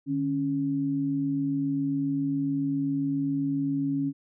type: tone pair together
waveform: sine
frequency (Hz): 149.84 / 277.2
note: D3 / C#4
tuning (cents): +35 / 0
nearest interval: major seventh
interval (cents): 1065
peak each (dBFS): -32 / -25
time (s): 0.06-4.13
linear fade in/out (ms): 50
effects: none